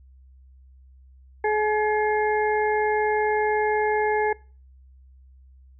harmonic tone, 425.4 Hz, G#4, 42 cents sharp, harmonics 1 / 2 / 4 / 5, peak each -22 / -24 / -29 / -32 dBFS, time 1.44-4.33 s, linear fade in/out 5 ms, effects noise-tail reverb RT60 0.4 s tail -23 dB re dry + added 65 Hz sine -48 dBFS peak until 5.79 s

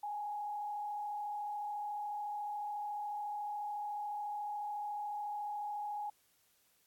sine tone with frequency modulation, 830.6 Hz, G#5, in tune, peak -37 dBFS, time 0.03-6.1 s, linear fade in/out 5 ms, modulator 34 Hz, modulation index 0.57, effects white hiss -72 dBFS RMS until 6.86 s + AAC 64 kbps

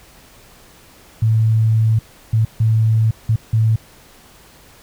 sine tone bursts at uneven times, 111 Hz, A2, 16 cents sharp, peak -11 dBFS, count 5, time 1.22-1.99 / 2.33-2.45 / 2.6-3.11 / 3.29-3.36 / 3.53-3.76 s, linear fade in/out 5 ms, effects pink hiss -46 dBFS RMS until 4.82 s

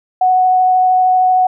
sine tone with vibrato, 740 Hz, F#5, in tune, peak -8 dBFS, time 0.21-1.47 s, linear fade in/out 5 ms, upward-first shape triangle, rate 13 Hz, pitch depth 9 cents each way, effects none

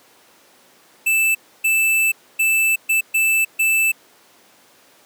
square tone bursts at uneven times, 2642 Hz, E7, 3 cents sharp, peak -15 dBFS, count 6, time 1.06-1.35 / 1.64-2.12 / 2.39-2.76 / 2.89-3.01 / 3.14-3.45 / 3.59-3.92 s, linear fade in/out 10 ms, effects pink hiss -51 dBFS RMS until 5.05 s + high-pass 300 Hz 12 dB/octave

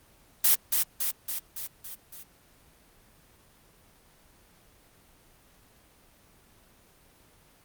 blue noise with echo, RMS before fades -20 dBFS, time 0.44-0.55 s, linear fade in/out 5 ms, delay 280 ms, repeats 6, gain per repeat -4 dB, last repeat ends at 2.23 s, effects pink hiss -59 dBFS RMS until 7.64 s + Opus 24 kbps

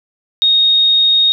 sine tone, 3726 Hz, A#7, 2 cents flat, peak -8 dBFS, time 0.42-1.32 s, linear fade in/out 0 ms, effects none

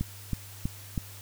click train, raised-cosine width 5 ms, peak -16 dBFS, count 4, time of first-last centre 0.01-0.978 s, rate 3.1 Hz, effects added 99 Hz sine -46 dBFS peak until 1.21 s + white hiss -48 dBFS RMS until 1.21 s

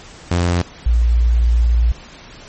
sawtooth / sine tone pair in turn, 87.31 / 58.27 Hz, F2 / A#1, 0 / 0 cents, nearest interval perfect fifth, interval 700 cents, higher first, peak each -10 dBFS, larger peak neither, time 0.31-0.62 / 0.86-1.92 s, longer second, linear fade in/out 5 ms, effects pink hiss -39 dBFS RMS until 2.48 s + MP3 32 kbps

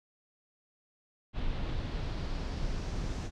brown noise with low-pass filter sweep, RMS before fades -34 dBFS, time 1.33-3.31 s, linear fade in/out 50 ms, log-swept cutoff 3500 to 6500 Hz, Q 1.9, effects none

